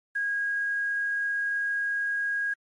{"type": "tone with quantisation", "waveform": "sine", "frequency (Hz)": 1639, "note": "G#6", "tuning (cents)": -23, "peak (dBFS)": -25, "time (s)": [0.15, 2.54], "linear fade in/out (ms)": 10, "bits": 9, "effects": ["MP3 48 kbps"]}